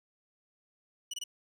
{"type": "tone bursts", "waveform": "25% pulse", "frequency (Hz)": 2942, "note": "F#7", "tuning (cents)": -11, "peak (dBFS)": -32, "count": 3, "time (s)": [1.11, 1.239], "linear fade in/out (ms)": 5, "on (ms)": 27, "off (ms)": 24, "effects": ["resampled to 32000 Hz"]}